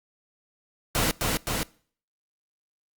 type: noise with echo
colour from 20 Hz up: pink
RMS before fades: -24 dBFS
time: 0.95-1.11 s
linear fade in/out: 0 ms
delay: 260 ms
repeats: 2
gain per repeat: -2 dB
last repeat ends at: 1.63 s
effects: noise-tail reverb RT60 0.5 s tail -23 dB re dry + Opus 48 kbps